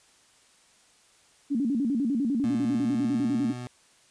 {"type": "tone with vibrato", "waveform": "sine", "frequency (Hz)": 254.6, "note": "C4", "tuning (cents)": -47, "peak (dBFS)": -23, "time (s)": [1.5, 3.53], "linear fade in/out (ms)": 20, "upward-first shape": "square", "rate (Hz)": 10, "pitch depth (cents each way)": 190}
{"type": "tone with pitch glide", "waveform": "25% pulse", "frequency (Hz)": [120, 123.44], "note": ["B2", "B2"], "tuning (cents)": [-49, 0], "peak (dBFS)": -31, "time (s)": [2.44, 3.67], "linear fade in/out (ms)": 0, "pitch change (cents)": 49, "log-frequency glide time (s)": [2.61, 3.28]}
{"effects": ["white hiss -60 dBFS RMS until 4.1 s", "resampled to 22050 Hz"]}